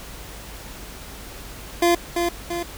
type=tone with echo; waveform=25% pulse; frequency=344.8 Hz; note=F4; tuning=22 cents flat; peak=-11 dBFS; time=1.82-1.95 s; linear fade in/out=5 ms; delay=340 ms; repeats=2; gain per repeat=-5 dB; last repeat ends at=2.63 s; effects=added 50 Hz sine -41 dBFS peak until 2.77 s + pink hiss -39 dBFS RMS until 2.77 s